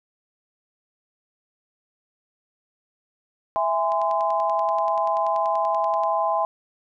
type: chord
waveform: sine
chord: E augmented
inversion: none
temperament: just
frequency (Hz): 659.3 / 824.1 / 1030.1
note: E5 / G#5 / B#5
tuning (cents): 0 / -14 / -27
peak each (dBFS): -24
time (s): 3.56-6.45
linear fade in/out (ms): 0
type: click train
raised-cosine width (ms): 0.2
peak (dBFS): -25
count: 23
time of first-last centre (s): 3.92-6.035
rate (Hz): 10.4
effects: none